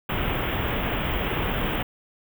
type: band-stop noise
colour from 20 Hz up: pink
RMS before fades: -26 dBFS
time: 0.09-1.83 s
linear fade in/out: 5 ms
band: 3400 to 15000 Hz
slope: 96 dB/octave
effects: none